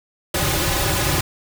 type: noise with comb filter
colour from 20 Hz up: pink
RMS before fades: -20 dBFS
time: 0.34-1.21 s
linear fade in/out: 5 ms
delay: 4.4 ms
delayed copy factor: -1
effects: none